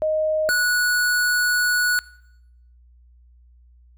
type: tone pair in turn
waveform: sine / square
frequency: 622.3 / 1468.2 Hz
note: D#5 / F#6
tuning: 0 / -14 cents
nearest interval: octave + minor third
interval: 1486 cents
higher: second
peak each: -18 dBFS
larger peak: neither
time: 0.02-0.49 / 0.49-1.99 s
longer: second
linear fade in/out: 0 ms
effects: noise-tail reverb RT60 0.8 s tail -21 dB re dry + added 60 Hz sine -49 dBFS peak until 3.97 s